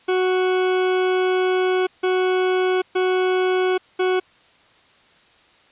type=tone bursts at uneven times; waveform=40% pulse; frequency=370 Hz; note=F#4; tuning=in tune; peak=-16 dBFS; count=4; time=0.08-1.87 / 2.03-2.82 / 2.95-3.78 / 3.99-4.2 s; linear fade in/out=10 ms; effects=white hiss -54 dBFS RMS until 5.71 s + resampled to 8000 Hz